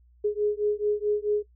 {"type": "beating tone pair", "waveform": "sine", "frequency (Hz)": [415.3, 419.9], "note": ["G#4", "G#4"], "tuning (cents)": [0, 19], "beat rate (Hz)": 4.6, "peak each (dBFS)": -26, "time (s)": [0.24, 1.43], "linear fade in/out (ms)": 10, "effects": ["noise-tail reverb RT60 0.1 s tail -19 dB re dry", "added 60 Hz sine -55 dBFS peak until 1.55 s"]}